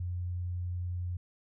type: tone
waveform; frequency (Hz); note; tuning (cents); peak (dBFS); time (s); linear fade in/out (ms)
sine; 88.9; F2; +31; -32; 0-1.17; 5
effects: none